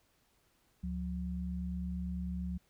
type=tone pair together; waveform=sine; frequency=71.6 / 180.42 Hz; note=D2 / F#3; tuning=-43 / -43 cents; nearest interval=octave + major third; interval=1600 cents; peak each=-38 / -37 dBFS; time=0.83-2.58 s; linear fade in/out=10 ms; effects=pink hiss -72 dBFS RMS until 2.69 s